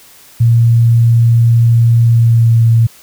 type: tone with pitch glide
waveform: sine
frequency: 116.54 to 114.74 Hz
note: A#2 to A#2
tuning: 0 to -27 cents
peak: -5 dBFS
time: 0.4-2.87 s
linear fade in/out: 10 ms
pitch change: -27 cents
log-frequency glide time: 2.06-2.64 s
effects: white hiss -41 dBFS RMS until 3.02 s